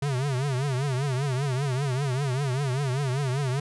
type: tone with vibrato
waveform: square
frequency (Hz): 134.5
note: C3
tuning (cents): +48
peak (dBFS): -25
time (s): 0.02-3.6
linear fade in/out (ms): 5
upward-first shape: triangle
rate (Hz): 5.1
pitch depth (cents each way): 170
effects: resampled to 24000 Hz